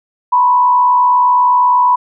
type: tone with frequency modulation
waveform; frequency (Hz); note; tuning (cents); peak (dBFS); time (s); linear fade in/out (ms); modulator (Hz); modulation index
sine; 987.8; B5; 0; -7; 0.32-1.96; 10; 68.1; 0.5
effects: none